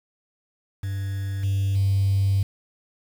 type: tone with level steps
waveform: triangle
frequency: 98 Hz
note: G2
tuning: in tune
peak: -23 / -17 / -14 dBFS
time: 0.83-2.43 s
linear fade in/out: 5 ms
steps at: 1.43 / 1.75 s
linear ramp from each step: 10 ms
effects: tanh soft clip ceiling -15 dBFS + 7-bit